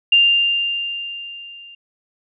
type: tone with level ramp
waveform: sine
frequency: 2794 Hz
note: F7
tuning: in tune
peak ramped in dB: -8 to -38 dBFS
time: 0.12-1.75 s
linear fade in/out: 5 ms
effects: none

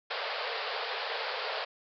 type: band-pass noise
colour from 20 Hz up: pink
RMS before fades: -35 dBFS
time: 0.1-1.65 s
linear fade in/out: 10 ms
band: 430 to 4900 Hz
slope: 96 dB/octave
effects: none

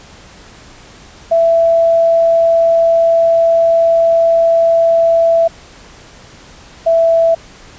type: tone pair in turn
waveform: sine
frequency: 665 / 661.9 Hz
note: E5 / E5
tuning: +15 / +7 cents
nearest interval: unison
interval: 8 cents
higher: first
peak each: -7 dBFS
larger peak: neither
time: 1.31-5.48 / 6.86-7.35 s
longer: first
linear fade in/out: 10 ms
effects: pink hiss -39 dBFS RMS until 7.78 s + resampled to 16000 Hz

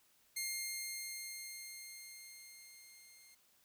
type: tone with level ramp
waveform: 10% pulse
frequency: 2121 Hz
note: C7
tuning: 23 cents sharp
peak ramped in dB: -28 to -51 dBFS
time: 0.36-3.35 s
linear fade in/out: 10 ms
effects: white hiss -71 dBFS RMS until 3.64 s

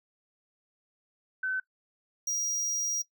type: tone pair in turn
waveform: sine / square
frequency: 1522 / 5728 Hz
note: F#6 / F8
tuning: +48 / +43 cents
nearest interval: octave + major seventh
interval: 2295 cents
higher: second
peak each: -28 dBFS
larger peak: neither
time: 1.43-1.6 / 2.27-3.02 s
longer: second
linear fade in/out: 5 ms
effects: noise-tail reverb RT60 0.1 s tail -20 dB re dry

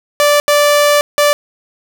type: tone bursts at uneven times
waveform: sawtooth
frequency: 585 Hz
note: D5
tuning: 7 cents flat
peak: -4 dBFS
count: 3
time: 0.2-0.4 / 0.48-1.01 / 1.18-1.33 s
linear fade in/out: 0 ms
effects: none

